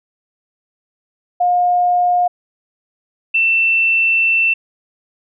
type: tone pair in turn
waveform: sine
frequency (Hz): 713 / 2680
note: F5 / E7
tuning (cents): +36 / +28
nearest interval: octave + major seventh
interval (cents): 2292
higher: second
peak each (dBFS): -11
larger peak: neither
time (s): 1.4-2.28 / 3.34-4.54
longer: second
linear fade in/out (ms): 10
effects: none